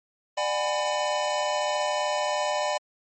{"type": "chord", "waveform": "square", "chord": "G# half-diminished seventh", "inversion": "second", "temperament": "just", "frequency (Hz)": [598, 747.5, 830.6, 996.7], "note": ["D5", "F#5", "G#5", "B5"], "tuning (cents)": [31, 17, 0, 16], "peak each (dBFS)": [-28, -33, -32, -32], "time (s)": [0.37, 2.78], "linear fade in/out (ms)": 10, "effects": ["MP3 32 kbps"]}